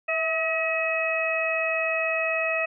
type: harmonic tone with a mistuned harmonic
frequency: 639 Hz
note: D#5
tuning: 46 cents sharp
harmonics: 1 / 2 / 3 / 4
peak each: -27 / -33 / -31 / -26 dBFS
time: 0.08-2.66 s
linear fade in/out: 10 ms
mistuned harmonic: 1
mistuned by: +32 cents
effects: none